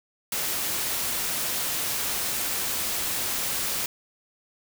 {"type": "noise", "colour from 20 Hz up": "white", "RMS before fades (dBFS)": -28, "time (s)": [0.32, 3.86], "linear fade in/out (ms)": 2, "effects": []}